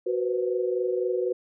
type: tone cluster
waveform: sine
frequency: 370 / 488.1 / 512 Hz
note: F#4 / B4 / C5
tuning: 0 / -20 / -38 cents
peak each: -26 / -28 / -32 dBFS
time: 0.06-1.33 s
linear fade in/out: 10 ms
effects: none